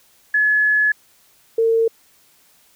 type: tone pair in turn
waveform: sine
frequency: 1705 / 453.8 Hz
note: G#6 / A#4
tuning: +45 / -47 cents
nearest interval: octave + major seventh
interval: 2292 cents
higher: first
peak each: -13 dBFS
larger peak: neither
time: 0.34-0.92 / 1.58-1.88 s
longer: first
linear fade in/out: 5 ms
effects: white hiss -55 dBFS RMS until 2.75 s